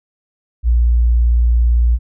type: tone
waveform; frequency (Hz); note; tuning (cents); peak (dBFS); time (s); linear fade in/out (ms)
sine; 58.9; A#1; +19; -9; 0.63-1.99; 50
effects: none